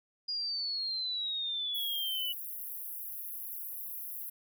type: exponential sweep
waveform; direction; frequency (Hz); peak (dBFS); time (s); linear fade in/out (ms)
sine; down; 4887 to 2942; -32; 0.28-2.33; 10
type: high-pass noise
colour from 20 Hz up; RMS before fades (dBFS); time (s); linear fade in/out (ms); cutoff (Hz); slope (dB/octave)
pink; -41; 1.74-4.3; 10; 11000; 96
effects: none